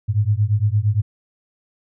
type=beating tone pair; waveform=sine; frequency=100.7 / 109.4 Hz; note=G2 / A2; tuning=+47 / -9 cents; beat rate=8.7 Hz; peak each=-18 dBFS; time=0.08-1.02 s; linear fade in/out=20 ms; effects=none